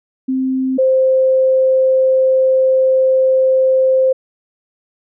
sine tone pair in turn, 261.6 / 523.2 Hz, C4 / C5, 0 / 0 cents, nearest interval octave, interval 1200 cents, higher second, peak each -14 / -9 dBFS, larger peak second, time 0.28-0.78 / 0.78-4.13 s, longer second, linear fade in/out 10 ms, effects none

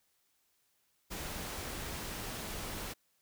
pink noise, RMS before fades -41 dBFS, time 1.1-2.94 s, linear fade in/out 20 ms, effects white hiss -75 dBFS RMS until 3.21 s

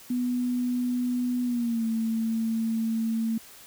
sine tone with pitch glide, 246.9 to 225.1 Hz, B3 to A3, 0 to +40 cents, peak -24 dBFS, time 0.1-3.38 s, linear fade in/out 5 ms, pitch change -160 cents, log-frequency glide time 1.44-1.85 s, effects white hiss -49 dBFS RMS until 3.66 s

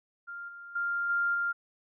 sine tone with level steps, 1396.9 Hz, F6, in tune, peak -38 / -43 / -28 / -25 / -27 dBFS, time 0.27-1.53 s, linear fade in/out 20 ms, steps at 0.48 / 0.75 / 1.09 / 1.34 s, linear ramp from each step 10 ms, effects none

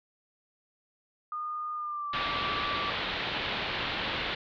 sine tone with pitch glide, 1222 to 1160.8 Hz, D#6 to D6, -32 to -21 cents, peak -32 dBFS, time 1.32-2.9 s, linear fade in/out 2 ms, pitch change -89 cents, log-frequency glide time 1.74-2.14 s
white low-pass noise, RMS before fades -33 dBFS, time 2.13-4.35 s, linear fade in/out 5 ms, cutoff 3900 Hz, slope 48 dB/octave
effects none

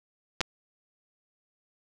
clicks, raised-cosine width 0.2 ms, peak -9 dBFS, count 2, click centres 0.407 / 0.413 s, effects none

